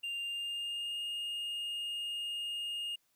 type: tone with pitch glide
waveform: triangle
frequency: 2794 to 2840 Hz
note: F7 to F7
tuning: 0 to +28 cents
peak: -34 dBFS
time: 0.03-2.96 s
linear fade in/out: 10 ms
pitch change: +28 cents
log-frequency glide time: 0.2-1.01 s
effects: white hiss -75 dBFS RMS until 3.15 s